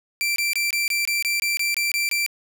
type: tone bursts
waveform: sawtooth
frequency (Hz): 2349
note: D7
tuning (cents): 0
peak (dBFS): -17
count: 12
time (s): 0.21-2.263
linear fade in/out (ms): 0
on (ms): 150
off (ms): 23
effects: none